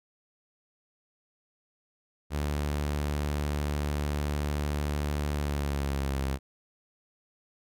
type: tone with pitch glide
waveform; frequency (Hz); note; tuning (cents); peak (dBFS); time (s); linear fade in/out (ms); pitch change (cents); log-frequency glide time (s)
sawtooth; 73.4 to 67.7; D2 to C#2; 0 to -40; -24; 2.3-6.39; 50; -140; 5.36-6.2
effects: none